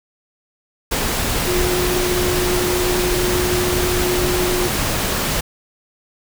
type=tone in noise; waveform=sine; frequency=360 Hz; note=F#4; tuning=47 cents flat; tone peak=-19 dBFS; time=1.47-4.68 s; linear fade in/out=10 ms; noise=pink; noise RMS=-20 dBFS; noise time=0.91-5.41 s; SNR=-2 dB; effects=none